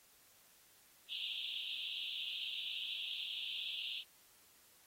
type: band-pass noise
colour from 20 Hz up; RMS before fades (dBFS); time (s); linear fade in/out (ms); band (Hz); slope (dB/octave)
white; -43; 1.08-4.04; 50; 2700 to 3700; 96
effects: white hiss -66 dBFS RMS until 4.86 s + AAC 48 kbps